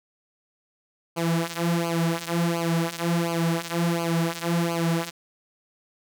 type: tone with flanger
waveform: sawtooth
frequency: 168.3 Hz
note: E3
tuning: 36 cents sharp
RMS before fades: -25 dBFS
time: 1.16-5.11 s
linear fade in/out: 20 ms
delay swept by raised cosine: 0.54 to 6.04 ms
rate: 1.4 Hz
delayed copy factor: -0.85
effects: none